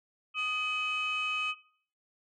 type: tone cluster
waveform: sine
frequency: 1243 / 2544 / 3010 Hz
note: D#6 / D#7 / F#7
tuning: -2 / +38 / +29 cents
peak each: -35 / -30 / -35 dBFS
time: 0.34-1.55 s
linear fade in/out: 50 ms
effects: noise-tail reverb RT60 0.5 s tail -17 dB re dry + tanh soft clip ceiling -24 dBFS